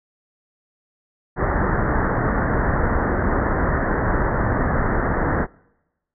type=low-pass noise; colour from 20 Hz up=pink; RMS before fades=-20 dBFS; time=1.36-5.47 s; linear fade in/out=50 ms; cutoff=1900 Hz; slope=96 dB/octave; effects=noise-tail reverb RT60 1.0 s tail -26 dB re dry